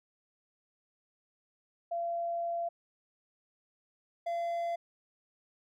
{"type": "tone pair in turn", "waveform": ["sine", "triangle"], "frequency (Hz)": [683, 683], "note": ["F5", "F5"], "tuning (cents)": [-39, -39], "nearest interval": "unison", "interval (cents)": 0, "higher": "neither", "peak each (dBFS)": [-31, -29], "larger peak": "second", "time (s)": [[1.91, 2.69], [4.26, 4.76]], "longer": "first", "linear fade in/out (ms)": 10, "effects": []}